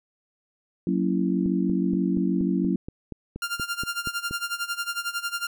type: chord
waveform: sine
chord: F# dominant seventh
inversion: none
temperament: just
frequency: 185 / 231.2 / 277.5 / 333 Hz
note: F#3 / A#3 / C#4 / E4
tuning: 0 / -14 / +2 / +18 cents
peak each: -24 / -29 / -27 / -28 dBFS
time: 0.87-2.76 s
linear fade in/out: 2 ms
type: click train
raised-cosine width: 3 ms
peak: -21 dBFS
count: 13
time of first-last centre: 1.46-4.31 s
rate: 4.21 Hz
type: tone with tremolo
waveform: sawtooth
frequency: 1396.9 Hz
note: F6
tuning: in tune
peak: -21 dBFS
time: 3.42-5.47 s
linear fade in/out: 2 ms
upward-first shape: sine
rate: 11 Hz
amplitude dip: 85%
effects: none